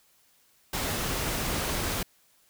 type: noise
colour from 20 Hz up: pink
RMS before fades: -30 dBFS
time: 0.73-2.03 s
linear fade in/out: 5 ms
effects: white hiss -64 dBFS RMS until 2.49 s